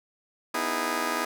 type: chord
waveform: 10% pulse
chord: E major seventh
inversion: second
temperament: just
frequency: 247.2 / 309 / 329.6 / 412 Hz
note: B3 / D#4 / E4 / G#4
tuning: +2 / -12 / 0 / -14 cents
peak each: -25 dBFS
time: 0.54-1.25 s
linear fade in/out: 5 ms
effects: none